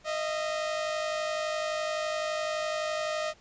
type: tone pair together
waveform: sawtooth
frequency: 620 / 671.8 Hz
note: D#5 / E5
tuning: -6 / +33 cents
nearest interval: minor second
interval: 139 cents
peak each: -26 / -33 dBFS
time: 0.04-3.34 s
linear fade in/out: 50 ms
effects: pink hiss -59 dBFS RMS until 3.4 s + resampled to 16000 Hz